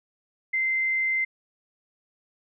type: tone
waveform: sine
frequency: 2078 Hz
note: C7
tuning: 12 cents flat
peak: -22 dBFS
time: 0.53-1.25 s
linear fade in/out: 10 ms
effects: none